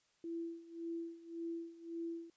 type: tone with tremolo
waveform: sine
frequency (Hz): 334.3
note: E4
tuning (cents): +24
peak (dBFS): -38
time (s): 0.24-2.3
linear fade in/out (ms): 2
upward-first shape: sine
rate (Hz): 1.8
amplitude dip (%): 85
effects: white hiss -75 dBFS RMS until 2.36 s + resampled to 16000 Hz